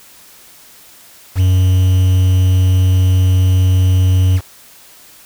triangle tone with quantisation, 92.5 Hz, F#2, in tune, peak -6 dBFS, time 1.35-4.41 s, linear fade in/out 50 ms, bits 5, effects white hiss -42 dBFS RMS until 5.25 s

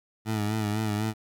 20% pulse tone with vibrato, 107 Hz, A2, 48 cents flat, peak -21 dBFS, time 0.25-1.14 s, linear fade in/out 50 ms, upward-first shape sine, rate 4 Hz, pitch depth 56 cents each way, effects 10-bit

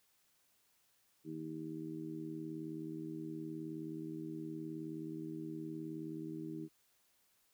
harmonic tone, 79.1 Hz, D#2, 29 cents sharp, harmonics 2 / 3 / 4 / 5, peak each -48 / -51 / -43 / -51 dBFS, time 1.24-6.69 s, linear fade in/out 50 ms, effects white hiss -74 dBFS RMS until 7.53 s

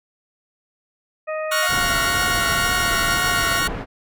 harmonic tone, 623 Hz, D#5, 2 cents sharp, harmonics 1 / 2 / 3 / 4, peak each -24 / -31 / -34 / -36 dBFS, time 1.27-1.68 s, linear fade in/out 20 ms
sawtooth chord, Gb major seventh, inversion second, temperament equal with one note detuned, 1108.7 / 1396.9 / 1475.7 / 1864.7 Hz, Db6 / F6 / Gb6 / Bb6, 0 / 0 / -5 / 0 cents, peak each -21 dBFS, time 1.51-3.68 s, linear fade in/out 10 ms
20% pulse tone with vibrato, 698.5 Hz, F5, in tune, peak -22 dBFS, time 1.62-3.6 s, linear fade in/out 10 ms, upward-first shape triangle, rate 2 Hz, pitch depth 59 cents each way
pink low-pass noise, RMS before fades -28 dBFS, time 1.68-3.86 s, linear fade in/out 50 ms, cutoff 1600 Hz, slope 12 dB/octave
effects none

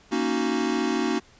square chord, D# minor seventh, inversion second, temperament equal, 233.1 / 277.2 / 311.1 / 370 Hz, A#3 / C#4 / D#4 / F#4, 0 / 0 / 0 / 0 cents, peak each -29 dBFS, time 0.11-1.2 s, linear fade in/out 20 ms, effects pink hiss -55 dBFS RMS until 1.39 s + resampled to 16000 Hz

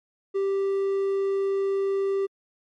triangle tone, 392 Hz, G4, in tune, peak -20 dBFS, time 0.34-2.27 s, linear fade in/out 20 ms, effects MP3 48 kbps

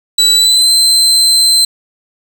35% pulse tone with pitch glide, 3950 to 4092 Hz, B7 to C8, 0 to -39 cents, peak -5 dBFS, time 0.18-1.65 s, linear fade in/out 5 ms, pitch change +61 cents, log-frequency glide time 0.35-0.71 s, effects none

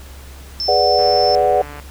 sine tone, 5310 Hz, E8, 12 cents sharp, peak -19 dBFS, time 0.6-1.35 s, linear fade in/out 0 ms
sine chord, G# half-diminished seventh, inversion none, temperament equal, 415.3 / 493.9 / 587.3 / 740 Hz, G#4 / B4 / D5 / F#5, 0 / 0 / 0 / 0 cents, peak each -20 / -18 / -17 / -15 dBFS, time 0.68-1.62 s, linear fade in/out 5 ms
click train, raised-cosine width 0.5 ms, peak -20 dBFS, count 119, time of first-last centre 0.99-1.798 s, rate 146 Hz
effects added 68 Hz sine -35 dBFS peak until 1.9 s + pink hiss -42 dBFS RMS until 1.9 s

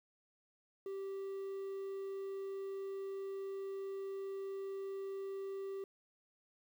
triangle tone with quantisation, 390.1 Hz, G4, 8 cents flat, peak -38 dBFS, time 0.86-5.84 s, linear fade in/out 2 ms, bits 11, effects none

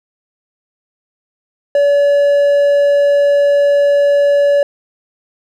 triangle tone, 571 Hz, D5, 49 cents flat, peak -6 dBFS, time 1.75-4.63 s, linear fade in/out 2 ms, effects none

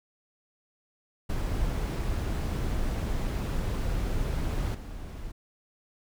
brown noise with level steps, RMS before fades -29 / -39 dBFS, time 1.29-5.32 s, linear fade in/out 10 ms, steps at 4.74 s, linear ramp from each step 10 ms, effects none

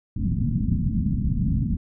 white low-pass noise, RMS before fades -23 dBFS, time 0.16-1.77 s, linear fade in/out 5 ms, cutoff 230 Hz, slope 48 dB/octave, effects none

